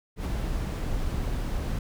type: noise with ADSR envelope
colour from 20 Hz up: brown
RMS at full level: -27 dBFS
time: 0.16-1.79 s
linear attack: 87 ms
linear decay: 28 ms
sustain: -2 dB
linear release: 4 ms
effects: none